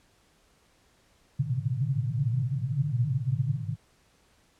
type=band-pass noise; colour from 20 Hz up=white; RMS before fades=-28 dBFS; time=1.39-3.76 s; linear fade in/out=10 ms; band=110 to 150 Hz; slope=96 dB/octave; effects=pink hiss -64 dBFS RMS until 4.59 s + low-pass 10000 Hz 12 dB/octave